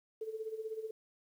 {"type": "tone with tremolo", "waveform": "sine", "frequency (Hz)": 440, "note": "A4", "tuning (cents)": 0, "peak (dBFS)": -35, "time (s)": [0.21, 0.91], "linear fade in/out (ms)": 5, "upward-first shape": "sine", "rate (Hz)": 16, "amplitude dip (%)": 75, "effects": ["11-bit"]}